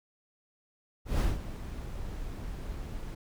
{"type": "noise with ADSR envelope", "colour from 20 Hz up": "brown", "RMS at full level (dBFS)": -24, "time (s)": [1.05, 3.15], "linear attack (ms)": 150, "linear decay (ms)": 180, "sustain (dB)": -14, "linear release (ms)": 8, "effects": []}